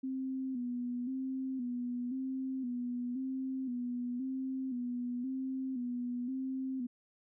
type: tone with vibrato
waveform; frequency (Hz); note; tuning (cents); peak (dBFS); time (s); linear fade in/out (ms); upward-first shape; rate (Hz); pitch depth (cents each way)
sine; 253.7; B3; +47; -34; 0.03-6.87; 10; square; 0.96; 63
effects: none